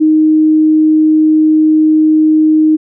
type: tone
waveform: sine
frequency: 311.1 Hz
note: D#4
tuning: in tune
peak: -5 dBFS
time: 0-2.77 s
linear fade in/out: 20 ms
effects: none